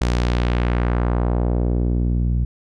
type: tone with low-pass filter sweep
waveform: sawtooth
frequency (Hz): 60.1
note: B1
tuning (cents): -46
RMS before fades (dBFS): -19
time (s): 0.01-2.45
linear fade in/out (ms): 5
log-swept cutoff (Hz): 7100 to 140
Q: 1.1
effects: none